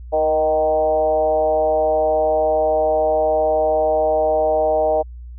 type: tone with frequency modulation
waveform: sine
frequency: 622.3 Hz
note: D#5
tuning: in tune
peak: -14 dBFS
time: 0.12-5.03 s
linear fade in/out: 20 ms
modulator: 153 Hz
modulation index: 1
effects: added 60 Hz sine -32 dBFS peak until 5.38 s